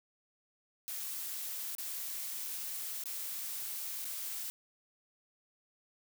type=noise with dropouts; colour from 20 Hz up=blue; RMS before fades=-40 dBFS; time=0.88-4.5 s; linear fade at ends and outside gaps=0 ms; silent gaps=1.751-1.783 / 3.038-3.057 / 4.046-4.051 s; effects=none